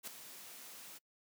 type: noise with ADSR envelope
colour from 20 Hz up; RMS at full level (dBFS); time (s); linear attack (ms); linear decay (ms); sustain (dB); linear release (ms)
white; -42; 0.03-0.99; 43; 6; -10; 22
effects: noise-tail reverb RT60 0.1 s tail -25 dB re dry + high-pass 150 Hz 12 dB/octave